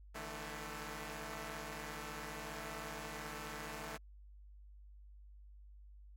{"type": "chord", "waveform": "5% pulse", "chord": "D suspended second", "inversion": "none", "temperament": "equal with one note detuned", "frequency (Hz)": [150.09, 164.81, 220], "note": ["D3", "E3", "A3"], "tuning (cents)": [38, 0, 0], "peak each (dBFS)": [-37, -39, -36], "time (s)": [0.14, 3.98], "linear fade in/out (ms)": 20, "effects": ["added 50 Hz sine -54 dBFS peak until 6.16 s", "AAC 64 kbps"]}